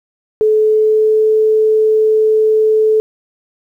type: tone with pitch glide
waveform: sine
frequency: 431.4 to 434.7 Hz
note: A4 to A4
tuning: -34 to -21 cents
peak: -8 dBFS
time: 0.41-3 s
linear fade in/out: 0 ms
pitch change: +13 cents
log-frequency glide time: 0.57-1.33 s
effects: 8-bit